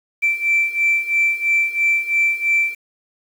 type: beating tone pair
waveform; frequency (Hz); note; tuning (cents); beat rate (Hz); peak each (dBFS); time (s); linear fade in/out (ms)
sine; 2336 / 2339; D7 / D7; -10 / -8; 3; -19 / -16; 0.22-2.75; 20
effects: tanh soft clip ceiling -9 dBFS + 7-bit